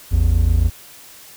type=tone pair together; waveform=triangle; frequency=55.1 / 82.41 Hz; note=A1 / E2; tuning=+3 / 0 cents; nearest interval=perfect fifth; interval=697 cents; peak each=-13 dBFS; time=0.11-0.7 s; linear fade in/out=20 ms; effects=white hiss -42 dBFS RMS until 1.36 s